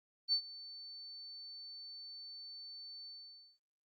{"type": "tone with ADSR envelope", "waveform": "sine", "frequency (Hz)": 4500, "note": "C#8", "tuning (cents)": 25, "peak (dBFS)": -27, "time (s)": [0.28, 3.59], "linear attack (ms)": 47, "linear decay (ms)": 82, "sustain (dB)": -20, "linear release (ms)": 530, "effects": ["Opus 24 kbps"]}